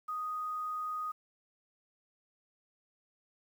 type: tone with quantisation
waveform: sine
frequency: 1244.5 Hz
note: D#6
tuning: in tune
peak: -34 dBFS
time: 0.08-1.12 s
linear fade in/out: 10 ms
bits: 10
effects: none